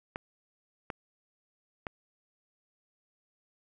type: clicks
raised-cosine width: 0.5 ms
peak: -20 dBFS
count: 3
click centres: 0.159 / 0.902 / 1.868 s
effects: none